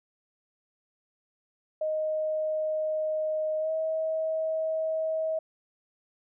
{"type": "tone with pitch glide", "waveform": "sine", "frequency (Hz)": [622.3, 637.2], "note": ["D#5", "D#5"], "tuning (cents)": [0, 41], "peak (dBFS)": -26, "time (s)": [1.81, 5.39], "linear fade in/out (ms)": 5, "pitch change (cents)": 41, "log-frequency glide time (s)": [3.59, 3.71], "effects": []}